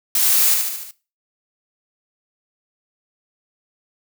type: noise with echo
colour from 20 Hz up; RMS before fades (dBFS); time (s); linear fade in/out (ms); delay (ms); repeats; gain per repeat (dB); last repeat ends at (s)
blue; -17; 0.15-0.54; 2; 74; 5; -4; 0.91
effects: noise-tail reverb RT60 0.3 s tail -18 dB re dry